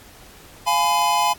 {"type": "chord", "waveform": "square", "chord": "F diminished", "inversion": "none", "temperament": "just", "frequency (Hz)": [698.5, 838.1, 1005.8], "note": ["F5", "Ab5", "Cb6"], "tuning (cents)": [0, 16, 31], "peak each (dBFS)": [-26, -21, -20], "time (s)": [0.66, 1.34], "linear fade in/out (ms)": 20, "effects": ["pink hiss -46 dBFS RMS until 1.38 s", "AAC 64 kbps"]}